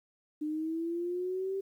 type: linear sweep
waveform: sine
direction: up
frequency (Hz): 300 to 392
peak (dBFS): -31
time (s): 0.41-1.61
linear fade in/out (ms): 10
effects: 11-bit